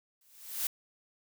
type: noise with exponential growth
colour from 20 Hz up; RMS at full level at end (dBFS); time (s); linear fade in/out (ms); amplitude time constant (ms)
blue; -29; 0.21-0.67; 2; 99
effects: none